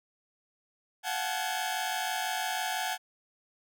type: tone cluster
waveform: sawtooth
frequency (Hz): 701 / 747 / 866 / 1668 / 3162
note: F5 / F#5 / A5 / G#6 / G7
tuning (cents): +6 / +16 / -28 / +7 / +14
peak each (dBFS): -36 / -30 / -32 / -35 / -38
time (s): 1.03-2.98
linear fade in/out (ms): 50
effects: none